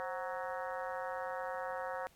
harmonic tone with a mistuned harmonic, 186 Hz, F#3, 9 cents sharp, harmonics 3 / 4 / 5 / 6 / 7 / 8 / 9 / 10, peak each -41 / -43 / -45 / -47 / -48 / -49 / -50 / -51 dBFS, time 0-2.07 s, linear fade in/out 0 ms, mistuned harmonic 3, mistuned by -89 cents, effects pink hiss -66 dBFS RMS until 2.15 s + AAC 64 kbps

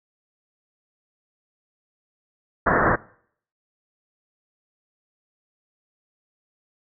white low-pass noise, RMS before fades -19 dBFS, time 2.66-2.96 s, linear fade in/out 10 ms, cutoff 1800 Hz, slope 96 dB/octave, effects noise-tail reverb RT60 0.6 s tail -22 dB re dry

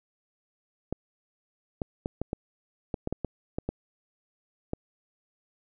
clicks, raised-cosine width 2 ms, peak -16 dBFS, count 12, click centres 0.926 / 1.818 / 2.059 / 2.216 / 2.331 / 2.942 / 3.074 / 3.126 / 3.247 / 3.585 / 3.69 / 4.734 s, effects none

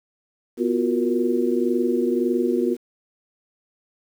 sine tone cluster, 247 / 346.4 / 368.2 / 468.6 Hz, B3 / F4 / F#4 / A#4, 0 / -14 / -8 / +9 cents, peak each -23 / -24 / -23 / -27 dBFS, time 0.57-2.77 s, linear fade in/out 50 ms, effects 8-bit

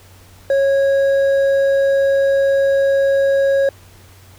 triangle tone with hard clipping, 549 Hz, C#5, 17 cents flat, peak -13 dBFS, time 0.5-3.69 s, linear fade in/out 2 ms, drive 8 dB, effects added 93 Hz sine -44 dBFS peak until 4.38 s + pink hiss -47 dBFS RMS until 4.38 s

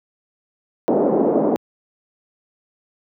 pink band-pass noise, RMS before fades -17 dBFS, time 0.88-1.56 s, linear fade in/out 0 ms, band 230 to 650 Hz, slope 24 dB/octave, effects high-pass 150 Hz 12 dB/octave

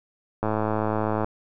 click train, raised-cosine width 1 ms, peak -11 dBFS, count 89, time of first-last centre 0.43-1.245 s, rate 108 Hz, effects none

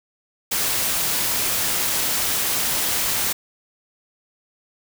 white noise, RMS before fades -22 dBFS, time 0.51-3.33 s, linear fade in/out 10 ms, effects none

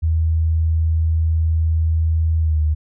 sine tone with pitch glide, 80.6 to 76.74 Hz, E2 to D#2, -38 to -23 cents, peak -14 dBFS, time 0.02-2.75 s, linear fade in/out 20 ms, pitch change -85 cents, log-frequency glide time 2.4-2.6 s, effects none

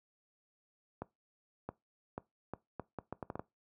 accelerating click train, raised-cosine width 1 ms, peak -25 dBFS, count 11, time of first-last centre 1.02-3.395 s, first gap 670 ms, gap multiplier 0.73, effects noise-tail reverb RT60 0.2 s tail -20 dB re dry + high-pass 80 Hz 12 dB/octave

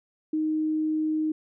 sine tone, 311.1 Hz, D#4, in tune, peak -23 dBFS, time 0.33-1.32 s, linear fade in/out 5 ms, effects none

